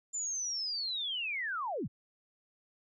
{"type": "linear sweep", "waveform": "sine", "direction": "down", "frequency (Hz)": [7200, 69.3], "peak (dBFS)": -33, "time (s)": [0.13, 1.88], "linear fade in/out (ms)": 20, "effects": []}